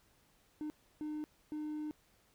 triangle tone bursts at uneven times, 303.6 Hz, D#4, 42 cents flat, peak -35 dBFS, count 3, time 0.61-0.7 / 1.01-1.24 / 1.52-1.91 s, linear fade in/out 0 ms, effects tanh soft clip ceiling -31 dBFS + pink hiss -70 dBFS RMS until 2.34 s

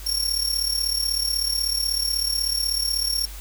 sawtooth tone with amplitude modulation, 5510 Hz, F8, 24 cents flat, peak -16 dBFS, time 0.06-3.26 s, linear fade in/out 10 ms, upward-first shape sine, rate 36.2 Hz, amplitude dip 70%, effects added 50 Hz sine -35 dBFS peak until 3.4 s + white hiss -42 dBFS RMS until 3.4 s

